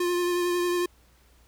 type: tone with vibrato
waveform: square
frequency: 352.7 Hz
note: F4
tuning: 17 cents sharp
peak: -24 dBFS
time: 0-0.86 s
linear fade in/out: 5 ms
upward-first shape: triangle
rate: 11 Hz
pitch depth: 21 cents each way
effects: added 60 Hz sine -58 dBFS peak until 1.47 s + pink hiss -62 dBFS RMS until 1.47 s